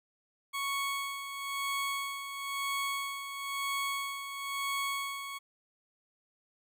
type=tone with tremolo; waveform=20% pulse; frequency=1108.7 Hz; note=C#6; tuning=in tune; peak=-26 dBFS; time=0.53-5.39 s; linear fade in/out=20 ms; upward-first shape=sine; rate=1 Hz; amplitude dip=60%; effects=none